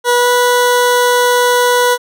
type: tone with pitch glide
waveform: 20% pulse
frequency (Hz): 486.4 to 490.6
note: B4 to B4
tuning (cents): -26 to -12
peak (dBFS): -4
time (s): 0.04-1.98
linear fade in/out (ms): 50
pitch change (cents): +14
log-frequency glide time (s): 0.16-0.29
effects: none